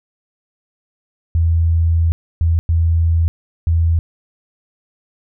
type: tone bursts at uneven times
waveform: sine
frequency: 82.8 Hz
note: E2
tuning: 8 cents sharp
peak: -11 dBFS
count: 4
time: 1.35-2.12 / 2.41-2.59 / 2.69-3.28 / 3.67-3.99 s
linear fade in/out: 0 ms
effects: none